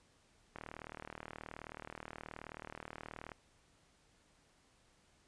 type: click train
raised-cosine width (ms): 0.5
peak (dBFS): -30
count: 108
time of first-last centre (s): 0.56-3.318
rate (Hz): 38.8
effects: pink hiss -70 dBFS RMS until 5.27 s + resampled to 22050 Hz